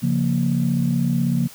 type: chord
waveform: sine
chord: Bb minor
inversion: first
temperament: equal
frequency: 138.59 / 174.61 / 233.1 Hz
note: Db3 / F3 / Bb3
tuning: 0 / 0 / 0 cents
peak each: -21 dBFS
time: 0.02-1.48 s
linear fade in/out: 20 ms
effects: tanh soft clip ceiling -9 dBFS + white hiss -43 dBFS RMS until 1.54 s